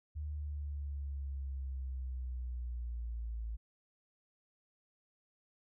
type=linear sweep; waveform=sine; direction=down; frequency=75.5 to 55 Hz; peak=-37 dBFS; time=0.15-3.57 s; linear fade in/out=20 ms; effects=none